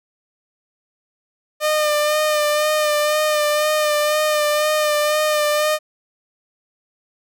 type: tone with vibrato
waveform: sawtooth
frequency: 604 Hz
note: D5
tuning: 48 cents sharp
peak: -12 dBFS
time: 1.6-5.79 s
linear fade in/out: 50 ms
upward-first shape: sine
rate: 2 Hz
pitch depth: 27 cents each way
effects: none